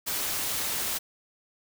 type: noise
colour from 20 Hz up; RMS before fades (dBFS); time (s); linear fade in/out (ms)
white; -30; 0.06-0.99; 20
effects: none